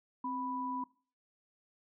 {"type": "tone pair together", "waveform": "sine", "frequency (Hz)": [261.5, 987.8], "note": ["C4", "B5"], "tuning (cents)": [-1, 0], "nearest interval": "octave + major seventh", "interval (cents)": 2301, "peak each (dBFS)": [-39, -36], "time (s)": [0.24, 0.84], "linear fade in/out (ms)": 5, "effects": ["noise-tail reverb RT60 0.4 s tail -21 dB re dry"]}